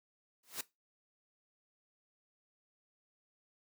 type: noise with exponential growth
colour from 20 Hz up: white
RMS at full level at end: -35 dBFS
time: 0.43-0.61 s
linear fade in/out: 5 ms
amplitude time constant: 38 ms
effects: noise-tail reverb RT60 0.2 s tail -18 dB re dry + high-pass 150 Hz 12 dB/octave